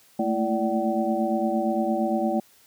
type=tone cluster; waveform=sine; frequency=217.5 / 226.2 / 334.9 / 582 / 761 Hz; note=A3 / A3 / E4 / D5 / F#5; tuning=-20 / +48 / +27 / -16 / +48 cents; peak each=-28 dBFS; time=0.19-2.4 s; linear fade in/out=5 ms; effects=white hiss -57 dBFS RMS until 2.66 s + high-pass 60 Hz 12 dB/octave